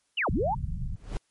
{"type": "linear two-way sweep", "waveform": "sine", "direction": "down then up", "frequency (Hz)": [3086, 35.05, 947], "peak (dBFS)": -24, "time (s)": [0.17, 0.55], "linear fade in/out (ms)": 10, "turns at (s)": 0.3}
{"type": "low-pass noise", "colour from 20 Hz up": "pink", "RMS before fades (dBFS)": -32, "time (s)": [0.31, 0.96], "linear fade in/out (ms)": 5, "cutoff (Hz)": 180, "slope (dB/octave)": 48}
{"type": "noise with exponential growth", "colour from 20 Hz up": "brown", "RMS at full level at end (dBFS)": -27, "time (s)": [0.89, 1.17], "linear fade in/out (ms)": 0, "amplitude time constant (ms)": 59}
{"effects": ["white hiss -72 dBFS RMS until 1.3 s", "MP3 48 kbps"]}